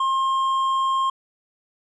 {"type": "tone with hard clipping", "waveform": "triangle", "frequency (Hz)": 1066, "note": "C6", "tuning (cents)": 32, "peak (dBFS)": -20, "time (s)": [0, 1.1], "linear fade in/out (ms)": 5, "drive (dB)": 8, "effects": ["resampled to 24000 Hz"]}